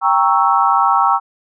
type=chord; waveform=sine; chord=G diminished seventh; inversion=none; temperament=equal with one note detuned; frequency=789 / 932.3 / 1108.7 / 1318.5 Hz; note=G5 / Bb5 / Db6 / Fb6; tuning=+11 / 0 / 0 / 0 cents; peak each=-16 dBFS; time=0.01-1.2 s; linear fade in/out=50 ms; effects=none